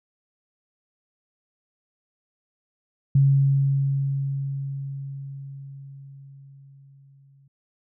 sine tone with exponential decay, 137.8 Hz, C#3, 10 cents flat, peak -13 dBFS, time 3.15-7.48 s, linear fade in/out 5 ms, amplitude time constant 940 ms, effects none

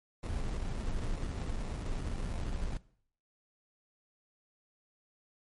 brown noise with sample-and-hold, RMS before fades -35 dBFS, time 0.23-2.77 s, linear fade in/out 2 ms, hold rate 1575 Hz, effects noise-tail reverb RT60 0.6 s tail -20 dB re dry + MP3 48 kbps

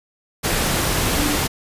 sine tone in noise, 293.7 Hz, D4, in tune, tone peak -23 dBFS, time 1.17-1.37 s, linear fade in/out 20 ms, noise pink, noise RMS -20 dBFS, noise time 0.43-1.48 s, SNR -6 dB, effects resampled to 32000 Hz

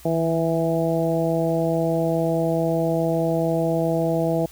harmonic tone with a mistuned harmonic, 164.7 Hz, E3, 1 cent flat, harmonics 1 / 2 / 3 / 4 / 5, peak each -24 / -25 / -25 / -24 / -33 dBFS, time 0.05-4.46 s, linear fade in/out 5 ms, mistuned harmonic 1, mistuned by -25 cents, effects added 60 Hz sine -48 dBFS peak until 4.51 s + white hiss -48 dBFS RMS until 4.51 s

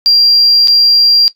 sine tone with dropouts, 4755 Hz, D8, 21 cents sharp, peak -4 dBFS, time 0.06-1.28 s, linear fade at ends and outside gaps 0 ms, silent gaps 0.674-0.682 s, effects noise-tail reverb RT60 0.1 s tail -18 dB re dry + tanh soft clip ceiling 0 dBFS

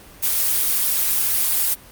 blue noise, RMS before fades -19 dBFS, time 0.22-1.75 s, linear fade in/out 20 ms, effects pink hiss -44 dBFS RMS until 1.91 s + Opus 32 kbps

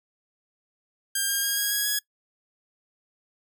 5% pulse tone with pitch steps, 1600 / 1613.9 / 1628 / 1642.1 / 1656.4 / 1670.8 Hz, G6 / G6 / G#6 / G#6 / G#6 / G#6, +35 / +50 / -35 / -20 / -5 / +10 cents, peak -13 dBFS, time 1.15-1.99 s, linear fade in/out 5 ms, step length 140 ms, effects noise-tail reverb RT60 0.1 s tail -22 dB re dry

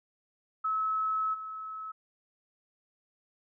sine tone with level steps, 1294 Hz, E6, 32 cents flat, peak -27 / -37 dBFS, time 0.64-1.92 s, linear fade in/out 10 ms, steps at 1.33 s, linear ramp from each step 20 ms, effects none

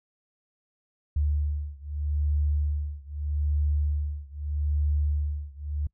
sine beating tone pair, 73.42 / 74.22 Hz, D2 / D2, 0 / +19 cents, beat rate 0.8 Hz, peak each -27 / -28 dBFS, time 1.16-5.87 s, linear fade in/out 5 ms, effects noise-tail reverb RT60 0.1 s tail -24 dB re dry

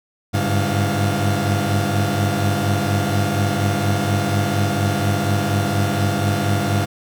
30% pulse tone cluster, 98.5 / 102.7 / 143.8 / 335.3 / 703 Hz, G2 / G#2 / D3 / E4 / F5, +9 / -19 / -36 / +30 / +11 cents, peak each -19 / -19 / -22 / -25 / -24 dBFS, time 0.33-6.86 s, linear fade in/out 20 ms, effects none

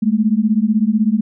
sine beating tone pair, 207.7 / 223.7 Hz, G#3 / A3, 0 / +29 cents, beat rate 16 Hz, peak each -15 dBFS, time 0.02-1.21 s, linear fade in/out 10 ms, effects none

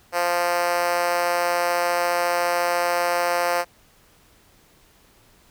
5% pulse tone with high-pass filter, 174.61 Hz, F3, in tune, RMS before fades -22 dBFS, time 0.12-3.65 s, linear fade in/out 50 ms, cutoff 570 Hz, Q 2.8, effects pink hiss -56 dBFS RMS until 5.5 s

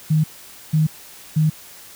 sine tone bursts, 155.56 Hz, D#3, in tune, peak -13 dBFS, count 3, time 0.1-1.5 s, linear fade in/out 10 ms, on 140 ms, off 490 ms, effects white hiss -42 dBFS RMS until 1.95 s

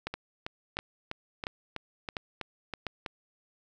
two click trains, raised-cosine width 0.3 ms, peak -19 / -17 dBFS, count 10 / 5, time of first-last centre 0.14-3.062 / 0.07-2.867 s, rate 3.08 / 1.43 Hz, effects none

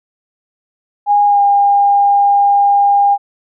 sine tone with pitch glide, 820 to 806.4 Hz, G#5 to G5, -22 to +49 cents, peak -7 dBFS, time 1.06-3.18 s, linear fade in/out 50 ms, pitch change -29 cents, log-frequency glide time 1.26-1.41 s, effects none

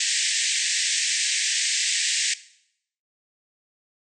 white band-pass noise, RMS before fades -24 dBFS, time 0-2.34 s, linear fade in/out 5 ms, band 1700 to 8400 Hz, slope 96 dB/octave, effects noise-tail reverb RT60 0.7 s tail -17 dB re dry

